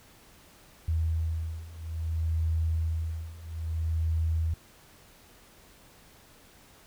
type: beating tone pair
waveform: sine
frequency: 80.6 / 81.2 Hz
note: E2 / E2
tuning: -38 / -26 cents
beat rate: 0.6 Hz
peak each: -31 / -29 dBFS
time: 0.88-4.54 s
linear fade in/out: 5 ms
effects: pink hiss -56 dBFS RMS until 6.86 s